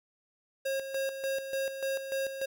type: tone with tremolo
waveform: square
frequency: 540 Hz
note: C#5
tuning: 45 cents flat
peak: -30 dBFS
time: 0.65-2.46 s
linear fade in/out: 10 ms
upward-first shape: square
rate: 3.4 Hz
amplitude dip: 60%
effects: none